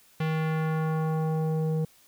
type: tone with low-pass filter sweep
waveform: square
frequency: 158.2 Hz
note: D#3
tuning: 29 cents sharp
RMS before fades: -27 dBFS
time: 0.2-1.85 s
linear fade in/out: 5 ms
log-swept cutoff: 2900 to 430 Hz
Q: 1.3
effects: white hiss -59 dBFS RMS until 2.07 s